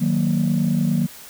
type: chord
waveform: sine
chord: D# minor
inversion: none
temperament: equal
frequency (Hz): 155.56 / 185 / 233.1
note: D#3 / F#3 / A#3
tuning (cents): 0 / 0 / 0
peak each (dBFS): -20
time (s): 0-1.07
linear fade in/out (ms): 20
effects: tanh soft clip ceiling -11 dBFS + white hiss -41 dBFS RMS until 1.29 s